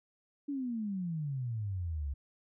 sine exponential sweep, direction down, 292.4 to 66.8 Hz, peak -33 dBFS, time 0.48-2.14 s, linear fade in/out 10 ms, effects none

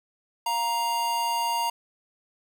square tone pair together, 698.5 / 935.9 Hz, F5 / A#5, 0 / +7 cents, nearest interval perfect fourth, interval 507 cents, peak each -36 / -25 dBFS, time 0.46-1.7 s, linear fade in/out 5 ms, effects none

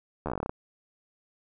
slowing click train, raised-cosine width 1 ms, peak -17 dBFS, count 12, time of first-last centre 0.26-0.495 s, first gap 12 ms, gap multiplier 1.11, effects none

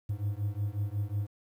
triangle beating tone pair, 99.9 / 105.4 Hz, G2 / G#2, +33 / +26 cents, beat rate 5.5 Hz, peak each -31 dBFS, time 0.09-1.27 s, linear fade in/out 10 ms, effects 10-bit

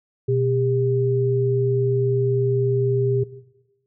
sine tone pair together, 123.93 / 400.2 Hz, B2 / G4, +6 / +36 cents, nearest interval octave + minor sixth, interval 2030 cents, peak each -20 dBFS, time 0.28-3.24 s, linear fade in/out 10 ms, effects noise-tail reverb RT60 1.0 s tail -17 dB re dry

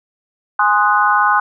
sine chord, Ab dominant seventh, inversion none, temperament equal, 830.6 / 1046.5 / 1244.5 / 1480 Hz, Ab5 / C6 / Eb6 / Gb6, 0 / 0 / 0 / 0 cents, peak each -16 dBFS, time 0.59-1.4 s, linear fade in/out 5 ms, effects none

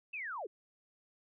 sine linear sweep, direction down, 2700 to 333.3 Hz, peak -38 dBFS, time 0.13-0.47 s, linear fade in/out 10 ms, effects none

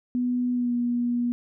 sine tone with pitch glide, 246.9 to 241.1 Hz, B3 to B3, 0 to -41 cents, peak -22 dBFS, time 0.15-1.32 s, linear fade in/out 0 ms, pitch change -41 cents, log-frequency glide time 0.53-0.73 s, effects none

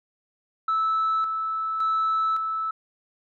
sine tone with tremolo, 1310 Hz, E6, 11 cents flat, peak -19 dBFS, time 0.68-2.71 s, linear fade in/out 5 ms, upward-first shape square, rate 0.89 Hz, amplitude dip 45%, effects tanh soft clip ceiling -18 dBFS

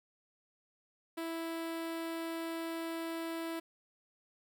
sawtooth tone with notch filter, 329.6 Hz, E4, in tune, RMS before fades -39 dBFS, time 1.17-3.6 s, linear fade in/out 10 ms, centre 6300 Hz, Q 1.7, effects 11-bit

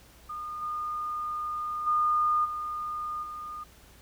sine tone with level steps, 1220 Hz, D#6, 34 cents flat, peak -34 / -30 / -22 / -31 / -36 dBFS, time 0.29-3.64 s, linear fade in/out 10 ms, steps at 0.61 / 1.86 / 2.44 / 3.22 s, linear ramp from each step 20 ms, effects added 60 Hz sine -57 dBFS peak until 4.01 s + pink hiss -56 dBFS RMS until 4.01 s

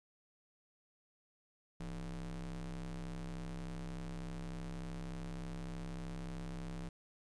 square ring-modulated tone, 68.2 Hz, C#2, 28 cents flat, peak -39 dBFS, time 1.8-6.89 s, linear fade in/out 5 ms, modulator 99.9 Hz, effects resampled to 22050 Hz + 12-bit

